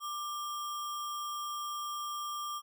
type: tone with sample-and-hold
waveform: sine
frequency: 1184 Hz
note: D6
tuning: 14 cents sharp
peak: -35 dBFS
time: 0-2.62 s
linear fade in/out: 50 ms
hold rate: 4410 Hz
effects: none